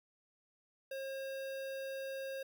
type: tone with notch filter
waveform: square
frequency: 538 Hz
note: C5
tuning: 48 cents sharp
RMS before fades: -42 dBFS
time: 0.91-2.43 s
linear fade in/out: 5 ms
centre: 7400 Hz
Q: 1.5
effects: 12-bit